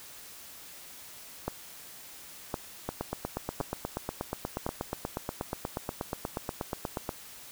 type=two click trains; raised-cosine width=1 ms; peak=-16 / -17 dBFS; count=4 / 36; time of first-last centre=1.48-4.665 / 2.89-7.092 s; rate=0.942 / 8.33 Hz; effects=white hiss -48 dBFS RMS until 7.51 s